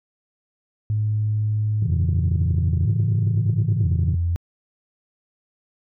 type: tone with vibrato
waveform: sine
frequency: 95.6 Hz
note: G2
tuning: 43 cents flat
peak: -18 dBFS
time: 0.9-4.36 s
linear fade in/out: 0 ms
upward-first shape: square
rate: 0.51 Hz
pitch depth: 190 cents each way
type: chord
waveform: sine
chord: G diminished seventh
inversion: none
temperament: equal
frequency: 98 / 116.54 / 138.59 / 164.81 Hz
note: G2 / Bb2 / Db3 / Fb3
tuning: 0 / 0 / 0 / 0 cents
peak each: -25 dBFS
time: 1.82-4.15 s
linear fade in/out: 5 ms
effects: tanh soft clip ceiling -12 dBFS